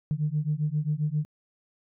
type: beating tone pair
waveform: sine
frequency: 147.4 / 154.9 Hz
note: D3 / D#3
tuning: +7 / -7 cents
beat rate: 7.5 Hz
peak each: -27 dBFS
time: 0.11-1.25 s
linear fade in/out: 0 ms
effects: tanh soft clip ceiling -17 dBFS